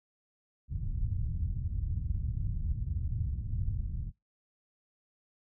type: low-pass noise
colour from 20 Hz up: white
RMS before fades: -33 dBFS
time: 0.68-4.12 s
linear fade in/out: 50 ms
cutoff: 110 Hz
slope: 24 dB/octave
effects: noise-tail reverb RT60 0.2 s tail -24 dB re dry